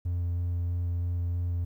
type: tone with vibrato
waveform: triangle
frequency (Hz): 87.31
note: F2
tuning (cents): 0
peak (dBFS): -24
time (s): 0.05-1.65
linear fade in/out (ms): 10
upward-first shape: square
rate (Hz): 3.1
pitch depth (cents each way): 8
effects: tanh soft clip ceiling -21 dBFS + 11-bit